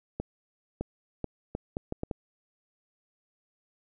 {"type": "accelerating click train", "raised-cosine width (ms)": 2, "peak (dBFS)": -18, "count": 8, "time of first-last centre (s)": [0.2, 2.112], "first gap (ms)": 610, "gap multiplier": 0.71, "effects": []}